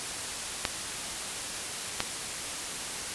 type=clicks; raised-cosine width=0.2 ms; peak=-8 dBFS; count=2; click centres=0.652 / 2.004 s; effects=white hiss -35 dBFS RMS until 3.14 s + resampled to 24000 Hz